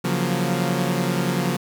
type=chord; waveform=sawtooth; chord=Gb major seventh; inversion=second; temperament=equal; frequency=138.59 / 174.61 / 185 / 233.1 Hz; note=Db3 / F3 / Gb3 / Bb3; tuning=0 / 0 / 0 / 0 cents; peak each=-22 / -20 / -23 / -24 dBFS; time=0.04-1.57 s; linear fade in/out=10 ms; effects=8-bit